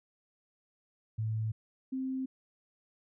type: tone pair in turn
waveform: sine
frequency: 110 / 262.2 Hz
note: A2 / C4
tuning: 0 / +4 cents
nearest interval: octave + minor third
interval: 1504 cents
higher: second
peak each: -30 / -32 dBFS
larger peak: first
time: 1.18-1.52 / 1.92-2.26 s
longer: neither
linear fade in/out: 10 ms
effects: none